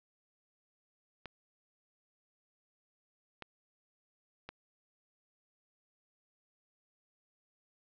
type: clicks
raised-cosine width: 0.3 ms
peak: -27 dBFS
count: 3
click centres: 1.257 / 3.423 / 4.49 s
effects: low-pass 5000 Hz 12 dB/octave